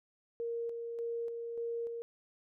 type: tone with tremolo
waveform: sine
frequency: 466.2 Hz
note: A#4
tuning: in tune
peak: -34 dBFS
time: 0.4-2.02 s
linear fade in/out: 0 ms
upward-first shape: square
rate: 1.7 Hz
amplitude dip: 35%
effects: none